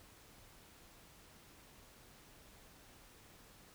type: silence
effects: pink hiss -61 dBFS RMS until 3.74 s